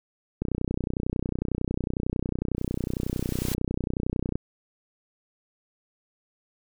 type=click train; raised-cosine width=3 ms; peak=-14 dBFS; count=123; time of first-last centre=0.42-4.355 s; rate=31 Hz
type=noise with exponential growth; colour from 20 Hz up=white; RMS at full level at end=-34 dBFS; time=2.57-3.54 s; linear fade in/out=0 ms; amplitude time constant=210 ms
effects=none